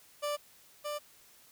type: tone pair in turn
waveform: 30% pulse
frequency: 587.3 / 591.7 Hz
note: D5 / D5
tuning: 0 / +13 cents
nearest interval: unison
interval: 13 cents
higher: second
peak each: -29 / -32 dBFS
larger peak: first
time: 0.22-0.37 / 0.84-0.99 s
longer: neither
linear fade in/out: 20 ms
effects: white hiss -60 dBFS RMS until 1.51 s